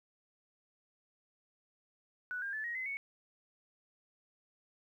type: tone with pitch steps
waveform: sine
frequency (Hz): 1480 / 1604.7 / 1739.8 / 1886.3 / 2045 / 2217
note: F#6 / G6 / A6 / A#6 / C7 / C#7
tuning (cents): 0 / +40 / -20 / +20 / -40 / 0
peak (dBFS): -36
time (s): 2.31-2.97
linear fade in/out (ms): 0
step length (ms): 110
effects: 12-bit